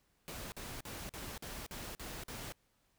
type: noise bursts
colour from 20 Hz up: pink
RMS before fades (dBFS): -45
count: 8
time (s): 0.28-2.522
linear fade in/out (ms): 0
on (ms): 240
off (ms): 46
effects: pink hiss -75 dBFS RMS until 2.98 s